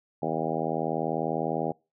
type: harmonic tone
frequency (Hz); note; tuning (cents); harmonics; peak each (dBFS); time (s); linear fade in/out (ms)
80.1; E2; -49; 2 / 3 / 4 / 5 / 6 / 7 / 8 / 9 / 10; -35 / -35 / -35 / -35 / -35 / -35 / -35 / -35 / -35; 0.22-1.72; 5
effects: noise-tail reverb RT60 0.3 s tail -26 dB re dry